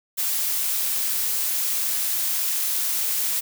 blue noise, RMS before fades -24 dBFS, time 0.17-3.41 s, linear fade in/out 20 ms, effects none

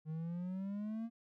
triangle exponential sweep, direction up, 154.1 to 233.1 Hz, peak -36 dBFS, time 0.05-1.1 s, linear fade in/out 50 ms, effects none

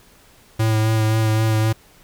square tone with vibrato, 110 Hz, A2, in tune, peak -16 dBFS, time 0.59-1.73 s, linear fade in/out 10 ms, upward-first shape sine, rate 3.8 Hz, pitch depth 19 cents each way, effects pink hiss -51 dBFS RMS until 2.03 s

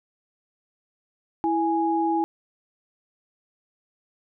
sine tone pair together, 329.7 / 830 Hz, E4 / G#5, 0 / -1 cents, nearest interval octave + major third, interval 1599 cents, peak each -23 dBFS, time 1.44-2.24 s, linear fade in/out 0 ms, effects none

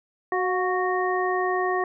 harmonic tone with a mistuned harmonic, 370 Hz, F#4, in tune, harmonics 1 / 2 / 3 / 5, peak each -25 / -27 / -28 / -30 dBFS, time 0.32-1.84 s, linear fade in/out 2 ms, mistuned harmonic 2, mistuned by -41 cents, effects none

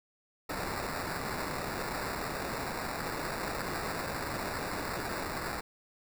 white noise with sample-and-hold, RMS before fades -36 dBFS, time 0.49-5.61 s, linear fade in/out 10 ms, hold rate 3150 Hz, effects none

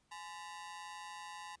sawtooth ring-modulated tone, 932.3 Hz, A#5, in tune, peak -39 dBFS, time 0.11-1.56 s, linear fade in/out 10 ms, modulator 90.7 Hz, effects pink hiss -75 dBFS RMS until 1.6 s + resampled to 22050 Hz

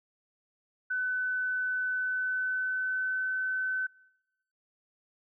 sine tone with pitch glide, 1506 to 1520 Hz, F#6 to F#6, +30 to +46 cents, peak -28 dBFS, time 0.9-3.87 s, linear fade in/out 10 ms, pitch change +16 cents, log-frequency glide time 1.87-3.3 s, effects noise-tail reverb RT60 1.0 s tail -26 dB re dry

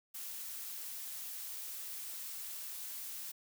blue noise, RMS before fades -44 dBFS, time 0.14-3.32 s, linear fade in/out 10 ms, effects none

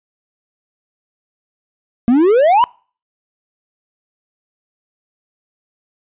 triangle exponential sweep, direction up, 227.5 to 1018 Hz, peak -6 dBFS, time 2.08-2.64 s, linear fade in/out 0 ms, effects noise-tail reverb RT60 0.4 s tail -25 dB re dry + resampled to 8000 Hz

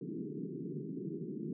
pink band-pass noise, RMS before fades -41 dBFS, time 0.01-1.53 s, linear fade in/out 2 ms, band 140 to 420 Hz, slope 96 dB/octave, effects none

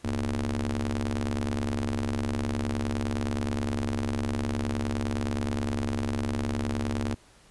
sawtooth ring-modulated tone, 69.5 Hz, C#2, 5 cents sharp, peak -20 dBFS, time 0.04-7.15 s, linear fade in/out 10 ms, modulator 164 Hz, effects pink hiss -57 dBFS RMS until 7.5 s + resampled to 24000 Hz

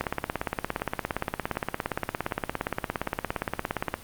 two click trains, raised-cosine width 0.5 ms, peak -23 / -11 dBFS, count 5 / 69, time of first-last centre 0.04-3.07 / 0.01-3.941 s, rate 1.32 / 17.3 Hz, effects pink hiss -46 dBFS RMS until 4.03 s + Opus 48 kbps

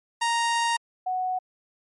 sawtooth / sine tone pair in turn, 932.3 / 740 Hz, A#5 / F#5, 0 / 0 cents, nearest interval major third, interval 400 cents, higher first, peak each -18 / -24 dBFS, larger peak first, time 0.21-0.77 / 1.06-1.39 s, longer first, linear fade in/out 10 ms, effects MP3 48 kbps

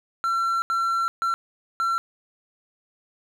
triangle tone bursts at uneven times, 1355 Hz, E6, 47 cents sharp, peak -19 dBFS, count 4, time 0.24-0.62 / 0.7-1.08 / 1.22-1.34 / 1.8-1.98 s, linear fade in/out 0 ms, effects none

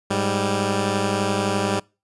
10% pulse tone pair together, 103.83 / 196 Hz, G#2 / G3, 0 / 0 cents, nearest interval major seventh, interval 1100 cents, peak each -16 / -14 dBFS, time 0.1-1.8 s, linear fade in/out 10 ms, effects noise-tail reverb RT60 0.3 s tail -25 dB re dry + resampled to 24000 Hz

